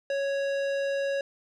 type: tone with tanh clipping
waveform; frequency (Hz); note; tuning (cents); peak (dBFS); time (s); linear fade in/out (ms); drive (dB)
sine; 554.4; C#5; 0; -28; 0.1-1.21; 2; 16
effects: none